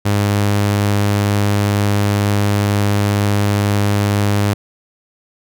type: tone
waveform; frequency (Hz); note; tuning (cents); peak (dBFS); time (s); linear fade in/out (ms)
sawtooth; 102.1; G#2; -29; -9; 0.05-4.54; 10
effects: none